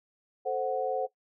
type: chord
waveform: sine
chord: F# diminished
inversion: first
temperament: equal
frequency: 440 / 523.3 / 740 Hz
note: A4 / C5 / F#5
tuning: 0 / 0 / 0 cents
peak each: -33 / -31 / -31 dBFS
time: 0.45-1.07 s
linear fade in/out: 20 ms
effects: noise-tail reverb RT60 0.1 s tail -17 dB re dry